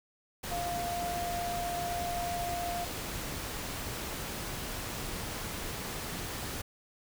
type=tone in noise; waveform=sine; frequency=698.5 Hz; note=F5; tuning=in tune; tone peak=-33 dBFS; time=0.51-2.85 s; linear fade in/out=10 ms; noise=pink; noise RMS=-38 dBFS; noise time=0.43-6.62 s; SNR=+2 dB; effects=none